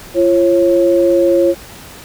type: tone pair together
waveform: sine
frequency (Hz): 343.1 / 545.2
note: F4 / C#5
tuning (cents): -31 / -29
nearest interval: minor sixth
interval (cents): 802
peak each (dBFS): -11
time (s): 0.14-1.55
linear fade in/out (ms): 50
effects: pink hiss -35 dBFS RMS until 2.04 s